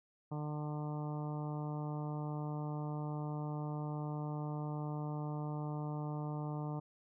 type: harmonic tone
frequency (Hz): 149.8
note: D3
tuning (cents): +35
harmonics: 1 / 2 / 3 / 4 / 5 / 6 / 7 / 8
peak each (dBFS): -38 / -45 / -50 / -51 / -50 / -51 / -54 / -56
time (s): 0.31-6.8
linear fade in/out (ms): 10
effects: none